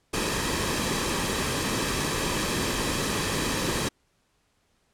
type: noise with comb filter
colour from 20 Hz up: pink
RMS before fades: -27 dBFS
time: 0.13-3.89 s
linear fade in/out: 10 ms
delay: 1.4 ms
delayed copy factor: -0.5
effects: pink hiss -69 dBFS RMS until 4.93 s + low-pass 10000 Hz 12 dB/octave